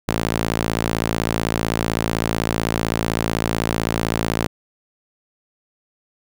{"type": "tone with high-pass filter", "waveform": "sawtooth", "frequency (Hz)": 55.8, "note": "A1", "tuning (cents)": 25, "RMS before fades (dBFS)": -22, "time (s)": [0.08, 4.47], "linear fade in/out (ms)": 5, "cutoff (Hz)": 130, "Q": 0.55, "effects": []}